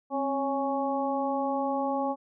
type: harmonic tone with a mistuned harmonic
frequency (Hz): 277.2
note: C#4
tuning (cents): 0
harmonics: 1 / 2 / 3 / 4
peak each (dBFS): -31 / -31 / -30 / -36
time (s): 0.1-2.16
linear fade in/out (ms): 50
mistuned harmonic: 1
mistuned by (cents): -60
effects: none